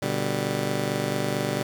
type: chord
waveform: 15% pulse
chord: G major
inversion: first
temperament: just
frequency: 122.5 / 147 / 196 Hz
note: B2 / D3 / G3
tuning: -14 / +2 / 0 cents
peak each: -23 dBFS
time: 0.02-1.63 s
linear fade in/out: 5 ms
effects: 8-bit